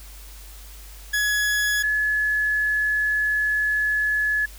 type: tone pair in turn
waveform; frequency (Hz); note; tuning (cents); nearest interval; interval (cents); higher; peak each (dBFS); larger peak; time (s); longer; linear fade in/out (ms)
40% pulse / sine; 1686 / 1706.6; G#6 / G#6; +26 / +47; unison; 21; second; -19; neither; 1.13-1.83 / 1.83-4.46; second; 10
effects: added 50 Hz sine -40 dBFS peak until 4.58 s + white hiss -46 dBFS RMS until 4.58 s